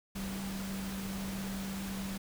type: tone in noise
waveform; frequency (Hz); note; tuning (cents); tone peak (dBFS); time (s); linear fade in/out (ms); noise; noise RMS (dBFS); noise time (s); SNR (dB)
sine; 193.9; G3; -19; -37; 0.15-2.18; 10; pink; -43; 0.15-2.18; +3
effects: none